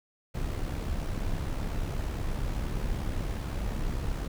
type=noise with amplitude modulation; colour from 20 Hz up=brown; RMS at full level=-29 dBFS; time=0.34-4.28 s; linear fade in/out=10 ms; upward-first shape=sine; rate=68.4 Hz; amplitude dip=50%; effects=none